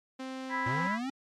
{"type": "tone", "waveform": "sawtooth", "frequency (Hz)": 261.9, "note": "C4", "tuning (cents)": 2, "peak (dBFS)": -33, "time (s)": [0.19, 0.88], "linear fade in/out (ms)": 10}
{"type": "harmonic tone", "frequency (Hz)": 329.6, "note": "E4", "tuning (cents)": 0, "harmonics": [3, 4, 5, 6], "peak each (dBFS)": [-32, -41, -38, -35], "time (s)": [0.49, 0.99], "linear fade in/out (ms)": 50}
{"type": "linear sweep", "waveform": "square", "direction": "up", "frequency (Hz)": [109.7, 276.2], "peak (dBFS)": -33, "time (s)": [0.66, 1.1], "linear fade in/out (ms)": 5}
{"effects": ["low-pass 6000 Hz 12 dB/octave", "MP3 96 kbps"]}